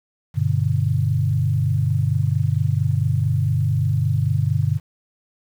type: chord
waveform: sine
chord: G major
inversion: none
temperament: equal with one note detuned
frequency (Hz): 98 / 122.19 / 146.83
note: G2 / B2 / D3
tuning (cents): 0 / -18 / 0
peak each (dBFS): -21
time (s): 0.34-4.8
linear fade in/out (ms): 50
effects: 8-bit